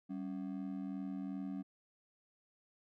triangle ring-modulated tone, 235.2 Hz, A#3, 16 cents sharp, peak -34 dBFS, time 0.09-1.63 s, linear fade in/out 20 ms, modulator 41.3 Hz, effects none

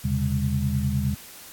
sine tone cluster, 80.2 / 129.5 / 139.2 / 202.4 Hz, E2 / C3 / C#3 / G#3, -47 / -17 / +8 / -44 cents, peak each -27 dBFS, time 0.04-1.15 s, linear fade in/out 10 ms, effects white hiss -44 dBFS RMS until 1.52 s + AAC 64 kbps

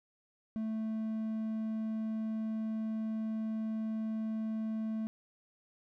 triangle tone, 220 Hz, A3, in tune, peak -31 dBFS, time 0.56-5.07 s, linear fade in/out 0 ms, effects none

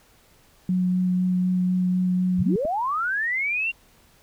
sine tone with vibrato, 182.4 Hz, F#3, 24 cents flat, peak -19 dBFS, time 0.69-2.56 s, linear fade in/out 2 ms, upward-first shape sine, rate 4 Hz, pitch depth 9 cents each way
sine linear sweep, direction up, 49 to 2794 Hz, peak -22 dBFS, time 2.38-3.72 s, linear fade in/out 20 ms
clicks, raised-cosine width 2 ms, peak -22 / -22 dBFS, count 2, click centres 2.65 / 2.654 s
effects pink hiss -57 dBFS RMS until 4.22 s

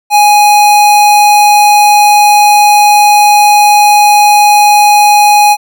square tone, 830.6 Hz, G#5, in tune, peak -3 dBFS, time 0.1-5.57 s, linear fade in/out 50 ms, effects none

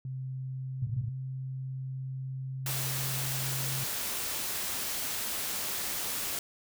sine tone with pitch glide, 130.81 to 132.48 Hz, C3 to C3, 0 to +22 cents, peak -34 dBFS, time 0.05-3.84 s, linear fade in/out 2 ms, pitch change +22 cents, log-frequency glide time 0.3-3.51 s
sine tone bursts, 116.54 Hz, A#2, in tune, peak -29 dBFS, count 4, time 0.82-1.088 s, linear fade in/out 5 ms, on 52 ms, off 20 ms
white noise, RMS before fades -34 dBFS, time 2.66-6.39 s, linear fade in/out 2 ms
effects none

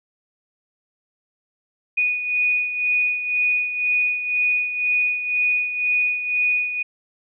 sine beating tone pair, 2471 / 2473 Hz, D#7 / D#7, -13 / -11 cents, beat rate 2 Hz, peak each -19 / -26 dBFS, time 1.97-6.83 s, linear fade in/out 10 ms, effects none

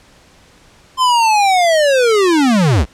square linear sweep, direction down, 1046.5 to 51.91 Hz, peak -10 dBFS, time 0.97-2.86 s, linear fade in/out 50 ms, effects pink hiss -47 dBFS RMS until 2.93 s + low-pass 8000 Hz 12 dB/octave

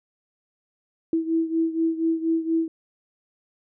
sine beating tone pair, 325.6 / 329.8 Hz, E4 / E4, -21 / +1 cents, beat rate 4.2 Hz, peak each -22 / -26 dBFS, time 1.13-2.68 s, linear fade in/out 2 ms, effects none

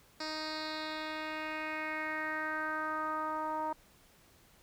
10% pulse tone with low-pass filter sweep, 311.1 Hz, D#4, in tune, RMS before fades -37 dBFS, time 0.2-3.73 s, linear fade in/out 5 ms, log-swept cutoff 5200 to 930 Hz, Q 3.7, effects pink hiss -63 dBFS RMS until 4.62 s

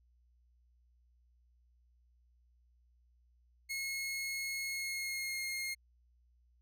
sawtooth tone with pitch glide, 2170 to 2139 Hz, C#7 to C7, -37 to +38 cents, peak -33 dBFS, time 3.69-5.75 s, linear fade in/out 20 ms, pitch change -25 cents, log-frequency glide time 4.65-5.43 s, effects added 60 Hz sine -66 dBFS peak until 6.61 s

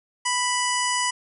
harmonic tone with a mistuned harmonic, 987.8 Hz, B5, in tune, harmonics 1 / 2 / 3 / 5 / 6 / 7 / 8 / 9 / 10, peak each -25 / -28 / -30 / -32 / -33 / -33 / -34 / -35 / -35 dBFS, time 0.25-1.11 s, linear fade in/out 10 ms, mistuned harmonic 10, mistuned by -27 cents, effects none

